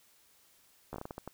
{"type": "slowing click train", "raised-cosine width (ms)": 1, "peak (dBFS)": -26, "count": 9, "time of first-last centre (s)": [0.93, 1.276], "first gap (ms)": 13, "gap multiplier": 1.33, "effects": ["white hiss -65 dBFS RMS until 1.33 s"]}